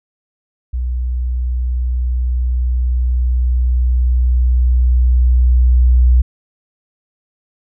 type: tone with level ramp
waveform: sine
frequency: 61.74 Hz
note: B1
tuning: in tune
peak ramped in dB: -16 to -6 dBFS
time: 0.73-6.22 s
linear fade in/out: 10 ms
effects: none